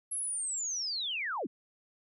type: linear sweep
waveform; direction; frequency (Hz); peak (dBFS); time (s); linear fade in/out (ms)
sine; down; 11175 to 164.81; -32; 0.11-1.47; 10
effects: none